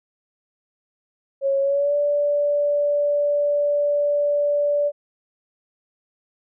sine tone with pitch glide, 549 to 581.3 Hz, C#5 to D5, -17 to -18 cents, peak -17 dBFS, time 1.41-4.92 s, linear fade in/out 50 ms, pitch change +99 cents, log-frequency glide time 1.6-1.95 s, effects none

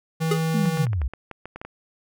square tone, 161.4 Hz, E3, 36 cents flat, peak -22 dBFS, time 0.2-0.86 s, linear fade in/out 20 ms
square tone with exponential decay, 415.3 Hz, G#4, in tune, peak -18 dBFS, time 0.31-0.43 s, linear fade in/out 5 ms, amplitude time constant 26 ms
sine linear sweep, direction down, 225.8 to 55 Hz, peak -21 dBFS, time 0.54-1.08 s, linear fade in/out 5 ms
clicks, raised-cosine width 0.5 ms, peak -21 dBFS, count 11, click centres 0.657 / 0.773 / 0.868 / 0.932 / 1.017 / 1.136 / 1.313 / 1.456 / 1.56 / 1.615 / 1.65 s
effects none

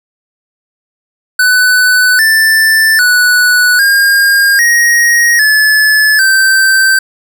square tone with pitch steps, 1498 / 1770 / 1478 / 1615 / 1881 / 1725 / 1553 Hz, F#6 / A6 / F#6 / G#6 / A#6 / A6 / G6, +21 / +10 / -2 / -49 / +15 / -35 / -17 cents, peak -6 dBFS, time 1.39-6.99 s, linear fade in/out 5 ms, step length 800 ms, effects none

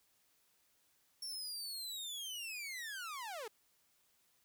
sawtooth linear sweep, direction down, 5490 to 401.9 Hz, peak -39 dBFS, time 1.22-3.48 s, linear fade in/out 5 ms, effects white hiss -74 dBFS RMS until 4.44 s

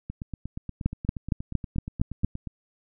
two click trains, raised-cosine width 5 ms, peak -21 / -10 dBFS, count 21 / 7, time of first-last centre 0.1-2.472 / 0.86-2.246 s, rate 8.43 / 4.33 Hz, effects none

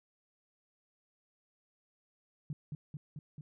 sine tone with echo, 148.4 Hz, D3, 18 cents sharp, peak -35 dBFS, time 2.5-2.53 s, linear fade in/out 2 ms, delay 220 ms, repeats 4, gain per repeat -2 dB, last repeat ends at 3.41 s, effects none

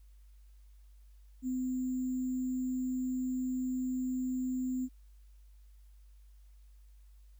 sine tone with sample-and-hold, 255.7 Hz, C4, 40 cents flat, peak -31 dBFS, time 1.42-4.89 s, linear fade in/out 50 ms, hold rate 7350 Hz, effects added 50 Hz sine -54 dBFS peak until 7.39 s + white hiss -75 dBFS RMS until 7.39 s

